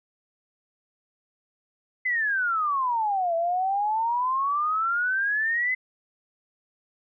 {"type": "exponential two-way sweep", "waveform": "sine", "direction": "down then up", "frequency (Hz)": [2052, 659.3, 2052], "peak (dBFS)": -22, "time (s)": [2.05, 5.75], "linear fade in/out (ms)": 10, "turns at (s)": 3.35, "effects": []}